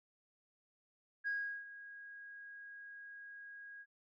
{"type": "tone with ADSR envelope", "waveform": "sine", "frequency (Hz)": 1642, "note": "G#6", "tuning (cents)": -20, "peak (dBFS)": -33, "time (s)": [1.24, 3.86], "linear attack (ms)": 33, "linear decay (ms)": 370, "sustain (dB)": -16, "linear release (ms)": 51, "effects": ["tanh soft clip ceiling -30 dBFS"]}